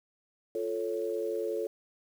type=chord; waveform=sine; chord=F augmented; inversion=none; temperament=equal; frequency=349.2 / 440 / 554.4 Hz; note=F4 / A4 / C#5; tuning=0 / 0 / 0 cents; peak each=-36 / -32 / -36 dBFS; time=0.55-1.67 s; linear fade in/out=2 ms; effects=9-bit